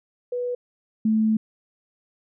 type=tone pair in turn; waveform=sine; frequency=490.9 / 218.7 Hz; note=B4 / A3; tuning=-10 / -10 cents; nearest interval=octave + major second; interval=1400 cents; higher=first; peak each=-24 / -17 dBFS; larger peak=second; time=0.32-0.55 / 1.05-1.37 s; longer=second; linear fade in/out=5 ms; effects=none